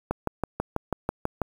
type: click train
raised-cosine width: 1 ms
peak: -11 dBFS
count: 9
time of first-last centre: 0.11-1.417 s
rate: 6.12 Hz
effects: 7-bit